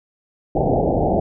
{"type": "low-pass noise", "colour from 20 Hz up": "white", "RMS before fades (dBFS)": -18, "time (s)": [0.55, 1.2], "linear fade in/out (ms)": 5, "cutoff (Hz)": 800, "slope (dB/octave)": 96, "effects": []}